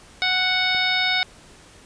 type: harmonic tone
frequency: 740 Hz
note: F#5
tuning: in tune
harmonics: 1 / 2 / 3 / 4 / 5 / 6 / 7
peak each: -28 / -26 / -23 / -33 / -23 / -32 / -30 dBFS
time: 0.22-1.23 s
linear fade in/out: 0 ms
type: click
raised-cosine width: 2 ms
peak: -26 dBFS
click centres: 0.748 s
effects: pink hiss -48 dBFS RMS until 1.85 s + resampled to 22050 Hz